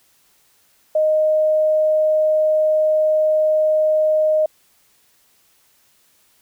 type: tone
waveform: sine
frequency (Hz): 620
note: D#5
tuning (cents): -6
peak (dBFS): -13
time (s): 0.95-4.46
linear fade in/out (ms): 5
effects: white hiss -58 dBFS RMS until 6.41 s